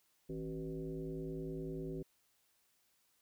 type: tone with frequency modulation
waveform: sine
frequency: 270 Hz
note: C#4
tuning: 45 cents flat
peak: -39 dBFS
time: 0.29-2.03 s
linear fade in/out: 10 ms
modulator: 110 Hz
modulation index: 1.6
effects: white hiss -75 dBFS RMS until 3.21 s